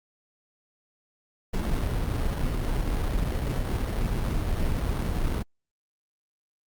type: noise with sample-and-hold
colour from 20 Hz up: brown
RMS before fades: -26 dBFS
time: 1.53-5.43 s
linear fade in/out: 10 ms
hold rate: 2450 Hz
effects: Opus 48 kbps